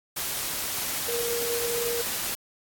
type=tone in noise; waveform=sine; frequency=472.4 Hz; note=A#4; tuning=23 cents sharp; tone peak=-28 dBFS; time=1.08-2.02 s; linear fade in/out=10 ms; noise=white; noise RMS=-30 dBFS; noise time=0.16-2.35 s; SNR=-1 dB; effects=AAC 64 kbps